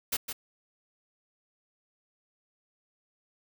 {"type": "noise with echo", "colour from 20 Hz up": "white", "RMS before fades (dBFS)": -29, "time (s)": [0.12, 0.17], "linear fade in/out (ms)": 10, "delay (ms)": 160, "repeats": 1, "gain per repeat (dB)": -7, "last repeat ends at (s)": 0.33, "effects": []}